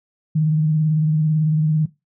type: tone with vibrato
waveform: sine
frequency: 155.1 Hz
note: D#3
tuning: 5 cents flat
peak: -14 dBFS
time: 0.35-1.86 s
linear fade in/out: 10 ms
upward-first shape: sine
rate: 18 Hz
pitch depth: 42 cents each way
effects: noise-tail reverb RT60 0.2 s tail -17 dB re dry